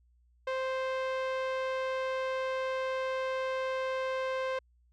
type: tone with low-pass filter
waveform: sawtooth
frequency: 523 Hz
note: C5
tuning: 1 cent flat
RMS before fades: -33 dBFS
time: 0.47-4.59 s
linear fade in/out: 5 ms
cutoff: 2800 Hz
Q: 0.7
effects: added 60 Hz sine -63 dBFS peak until 4.92 s